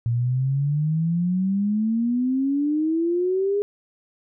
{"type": "exponential sweep", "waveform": "sine", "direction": "up", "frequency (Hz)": [115.4, 413.6], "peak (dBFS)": -19, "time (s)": [0.06, 3.62], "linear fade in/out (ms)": 0, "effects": []}